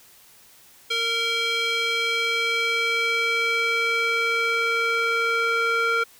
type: tone with band-pass filter sweep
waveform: square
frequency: 461.1 Hz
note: A#4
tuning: 19 cents flat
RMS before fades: -23 dBFS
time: 0.9-6.04 s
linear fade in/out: 10 ms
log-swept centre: 3100 to 1700 Hz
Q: 2.3
effects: white hiss -52 dBFS RMS until 6.19 s